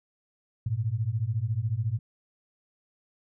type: beating tone pair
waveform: sine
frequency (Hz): 103.83 / 117.83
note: G#2 / A#2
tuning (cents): 0 / +19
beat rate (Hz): 14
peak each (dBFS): -29 / -28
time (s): 0.66-1.99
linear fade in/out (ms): 5
effects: none